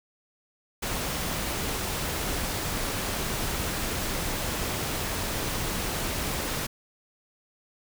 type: noise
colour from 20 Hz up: pink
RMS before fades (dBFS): -30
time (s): 0.82-6.67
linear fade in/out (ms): 10
effects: none